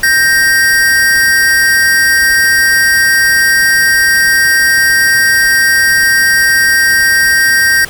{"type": "tone pair together", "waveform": "square", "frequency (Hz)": [1572.6, 1864.7], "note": ["G6", "A#6"], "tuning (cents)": [5, 0], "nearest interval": "minor third", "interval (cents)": 295, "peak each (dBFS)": -10, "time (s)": [0.03, 7.85], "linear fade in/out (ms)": 5, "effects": ["pink hiss -29 dBFS RMS until 7.89 s"]}